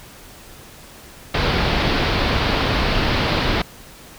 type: low-pass noise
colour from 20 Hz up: pink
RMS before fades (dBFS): -19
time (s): 1.34-3.62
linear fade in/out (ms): 5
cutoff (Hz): 4800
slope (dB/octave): 48
effects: pink hiss -42 dBFS RMS until 4.18 s